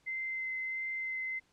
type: tone with vibrato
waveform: sine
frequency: 2068 Hz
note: C7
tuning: 21 cents flat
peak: -34 dBFS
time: 0.06-1.4 s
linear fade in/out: 20 ms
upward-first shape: sine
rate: 1.5 Hz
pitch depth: 9 cents each way
effects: pink hiss -70 dBFS RMS until 1.52 s + low-pass 8000 Hz 12 dB/octave